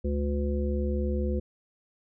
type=harmonic tone; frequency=72 Hz; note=D2; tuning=34 cents flat; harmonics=1 / 3 / 5 / 7; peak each=-27 / -32 / -34 / -35 dBFS; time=0.04-1.4 s; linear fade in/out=10 ms; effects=none